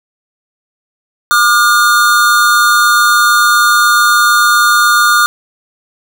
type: tone pair together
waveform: square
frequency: 1200 / 1427 Hz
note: D6 / F6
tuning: +37 / +37 cents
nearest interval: minor third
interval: 300 cents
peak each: -10 dBFS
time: 1.31-5.26 s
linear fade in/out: 0 ms
effects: 7-bit